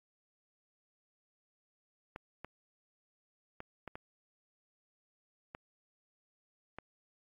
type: clicks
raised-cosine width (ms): 0.5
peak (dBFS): -28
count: 7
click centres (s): 2.161 / 2.446 / 3.604 / 3.877 / 3.955 / 5.549 / 6.786
effects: AAC 32 kbps